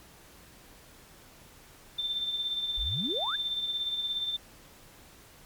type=tone with tremolo; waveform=sine; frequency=3565 Hz; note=A7; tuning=22 cents sharp; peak=-27 dBFS; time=1.98-4.37 s; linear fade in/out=10 ms; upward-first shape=sine; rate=17 Hz; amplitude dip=50%
type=exponential sweep; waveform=sine; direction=up; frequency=39.89 to 1756 Hz; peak=-32 dBFS; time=2.77-3.36 s; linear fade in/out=10 ms
effects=pink hiss -54 dBFS RMS until 5.45 s + MP3 96 kbps